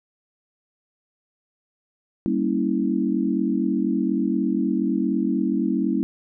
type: chord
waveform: sine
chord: G diminished seventh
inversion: none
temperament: equal with one note detuned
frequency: 196 / 233.1 / 277.2 / 325.7 Hz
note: G3 / Bb3 / Db4 / Fb4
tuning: 0 / 0 / 0 / -21 cents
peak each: -25 dBFS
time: 2.26-6.03 s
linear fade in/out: 0 ms
effects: none